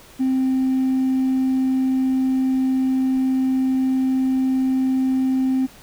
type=tone with hard clipping; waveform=triangle; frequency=261.6 Hz; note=C4; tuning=in tune; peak=-16 dBFS; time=0.19-5.67 s; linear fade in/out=20 ms; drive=2 dB; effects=pink hiss -46 dBFS RMS until 5.82 s